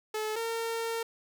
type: tone pair in turn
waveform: sawtooth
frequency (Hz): 431.5 / 457.2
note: A4 / A#4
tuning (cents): -34 / -34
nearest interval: minor second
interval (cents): 100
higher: second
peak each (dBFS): -27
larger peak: neither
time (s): 0.14-0.36 / 0.36-1.03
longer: second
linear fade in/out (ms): 5
effects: none